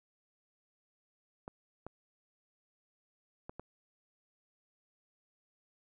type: clicks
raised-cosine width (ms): 1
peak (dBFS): -29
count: 4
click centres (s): 1.479 / 1.866 / 3.495 / 3.596
effects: none